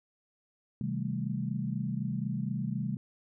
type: chord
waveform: sine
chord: A half-diminished seventh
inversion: first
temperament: equal with one note detuned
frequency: 130.81 / 159.02 / 196 / 220 Hz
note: C3 / Eb3 / G3 / A3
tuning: 0 / +38 / 0 / 0 cents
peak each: -35 / -37 / -35 / -37 dBFS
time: 0.81-2.97 s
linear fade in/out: 2 ms
effects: none